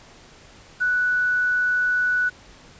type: tone with quantisation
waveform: sine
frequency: 1480 Hz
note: F#6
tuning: in tune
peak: -18 dBFS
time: 0.8-2.3 s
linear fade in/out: 20 ms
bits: 7
effects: pink hiss -48 dBFS RMS until 2.79 s + resampled to 16000 Hz